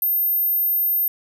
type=tone; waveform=sine; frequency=13170 Hz; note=G#9; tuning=16 cents flat; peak=-17 dBFS; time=0.02-1.08 s; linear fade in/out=2 ms; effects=none